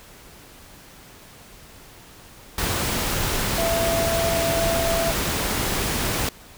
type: tone in noise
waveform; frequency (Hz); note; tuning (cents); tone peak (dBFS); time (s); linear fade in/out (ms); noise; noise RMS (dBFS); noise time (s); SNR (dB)
sine; 668; E5; +23; -22; 3.58-5.11; 2; pink; -24; 2.58-6.29; -1
effects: pink hiss -46 dBFS RMS until 6.57 s